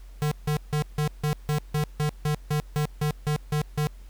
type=tone bursts; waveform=square; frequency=150 Hz; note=D3; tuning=37 cents sharp; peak=-23 dBFS; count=15; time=0.22-3.87 s; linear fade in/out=0 ms; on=94 ms; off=160 ms; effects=added 45 Hz sine -41 dBFS peak until 4.09 s + pink hiss -59 dBFS RMS until 4.09 s